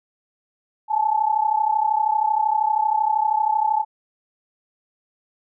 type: tone pair together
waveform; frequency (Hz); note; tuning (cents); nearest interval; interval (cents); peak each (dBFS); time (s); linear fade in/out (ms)
sine; 847 / 879.8; G#5 / A5; +34 / 0; minor second; 66; -20; 0.88-3.85; 50
effects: none